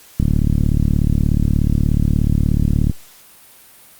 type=click train; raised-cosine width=5 ms; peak=-3 dBFS; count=100; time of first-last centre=0.2-2.898 s; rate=36.7 Hz; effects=white hiss -45 dBFS RMS until 3.99 s + Opus 48 kbps